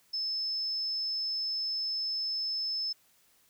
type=tone; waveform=sine; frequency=5240 Hz; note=E8; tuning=11 cents flat; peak=-30 dBFS; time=0.13-2.93 s; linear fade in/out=10 ms; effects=white hiss -66 dBFS RMS until 3.49 s